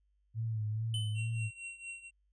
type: tone with vibrato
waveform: sine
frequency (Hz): 110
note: A2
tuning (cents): 0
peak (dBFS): -32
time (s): 0.34-1.51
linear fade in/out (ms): 50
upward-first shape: sine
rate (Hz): 2.3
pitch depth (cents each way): 56
type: tone with exponential decay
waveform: square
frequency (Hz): 3031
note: F#7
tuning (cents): +41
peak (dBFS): -35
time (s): 0.94-1.45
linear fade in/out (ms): 2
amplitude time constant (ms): 110
type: tone with tremolo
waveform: square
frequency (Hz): 2735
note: F7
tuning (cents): -37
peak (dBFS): -40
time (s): 1.14-2.11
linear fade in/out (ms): 50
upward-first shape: triangle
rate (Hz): 4.3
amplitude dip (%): 85
effects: added 50 Hz sine -70 dBFS peak until 2.32 s + resampled to 22050 Hz